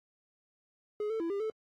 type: tone with pitch steps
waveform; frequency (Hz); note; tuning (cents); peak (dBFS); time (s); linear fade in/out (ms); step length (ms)
triangle; 420.4 / 444.7 / 333.6 / 400.1 / 437.6; G#4 / A4 / E4 / G4 / A4; +21 / +18 / +21 / +35 / -9; -29; 1-1.5; 2; 100
effects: AAC 48 kbps